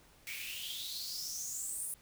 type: noise with high-pass filter sweep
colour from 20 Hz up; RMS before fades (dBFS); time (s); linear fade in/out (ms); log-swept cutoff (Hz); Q
white; -41; 0.27-1.94; 0; 2200 to 10000; 7.9
effects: pink hiss -63 dBFS RMS until 2.01 s